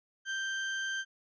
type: tone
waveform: 35% pulse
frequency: 1568 Hz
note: G6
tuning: in tune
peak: -31 dBFS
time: 0.25-1.05 s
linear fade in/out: 50 ms
effects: resampled to 16000 Hz